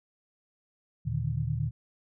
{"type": "tone cluster", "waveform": "sine", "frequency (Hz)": [77.7, 117.2, 147.7, 156.3], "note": ["D#2", "A#2", "D3", "D#3"], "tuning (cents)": [-2, 10, 10, 8], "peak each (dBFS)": [-36, -30, -33, -35], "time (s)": [1.05, 1.71], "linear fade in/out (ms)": 20, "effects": []}